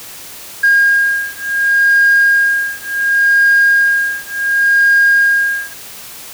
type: beating tone pair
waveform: sine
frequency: 1621 / 1621.69 Hz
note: G#6 / G#6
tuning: -42 / -42 cents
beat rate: 0.69 Hz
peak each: -11 dBFS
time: 0.63-5.74 s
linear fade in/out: 10 ms
effects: tanh soft clip ceiling -3 dBFS + white hiss -32 dBFS RMS until 6.33 s